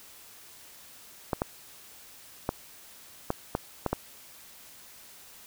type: clicks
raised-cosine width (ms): 1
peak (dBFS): -12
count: 7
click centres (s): 1.332 / 1.419 / 2.491 / 3.304 / 3.551 / 3.863 / 3.93
effects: white hiss -51 dBFS RMS until 5.46 s